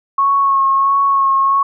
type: tone with vibrato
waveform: sine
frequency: 1097 Hz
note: C#6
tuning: 18 cents flat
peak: -10 dBFS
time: 0.18-1.63 s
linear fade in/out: 5 ms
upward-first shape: sine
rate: 1.5 Hz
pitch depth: 21 cents each way
effects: none